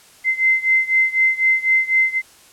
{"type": "beating tone pair", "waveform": "sine", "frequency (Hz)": [2069, 2073], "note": ["C7", "C7"], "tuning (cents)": [-20, -17], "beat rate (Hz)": 4, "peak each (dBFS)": [-16, -18], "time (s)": [0.24, 2.22], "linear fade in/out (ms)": 50, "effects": ["white hiss -48 dBFS RMS until 2.52 s", "low-pass 11000 Hz 12 dB/octave"]}